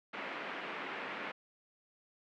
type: band-pass noise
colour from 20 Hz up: white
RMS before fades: -42 dBFS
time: 0.13-1.32 s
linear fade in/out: 10 ms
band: 200 to 2400 Hz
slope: 24 dB/octave
effects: none